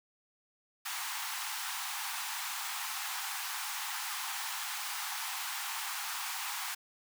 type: high-pass noise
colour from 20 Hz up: pink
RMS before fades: -38 dBFS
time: 0.85-6.75 s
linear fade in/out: 10 ms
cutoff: 770 Hz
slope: 96 dB/octave
effects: none